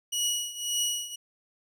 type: tone with tremolo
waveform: 20% pulse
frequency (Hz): 2917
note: F#7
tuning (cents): -25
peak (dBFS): -19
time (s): 0.12-1.16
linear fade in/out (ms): 10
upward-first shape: triangle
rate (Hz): 1.8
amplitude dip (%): 85
effects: none